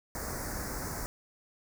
pink band-stop noise, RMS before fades -37 dBFS, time 0.15-1.06 s, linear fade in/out 0 ms, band 2000 to 4900 Hz, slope 48 dB/octave, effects none

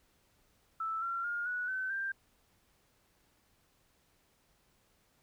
sine tone with pitch steps, 1318.5 / 1367.4 / 1418 / 1470.6 / 1525.1 / 1581.6 Hz, E6 / F6 / F6 / F#6 / G6 / G6, 0 / -37 / +26 / -11 / -48 / +15 cents, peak -33 dBFS, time 0.8-2.12 s, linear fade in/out 5 ms, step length 220 ms, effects pink hiss -71 dBFS RMS until 5.22 s

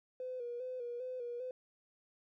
triangle tone with vibrato, 493.9 Hz, B4, in tune, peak -35 dBFS, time 0.2-1.51 s, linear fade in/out 2 ms, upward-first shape square, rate 2.5 Hz, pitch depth 51 cents each way, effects tanh soft clip ceiling -37 dBFS

